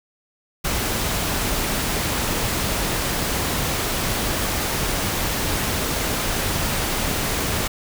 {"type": "noise", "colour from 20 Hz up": "pink", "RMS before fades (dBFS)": -23, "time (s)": [0.64, 7.68], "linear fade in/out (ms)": 10, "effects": []}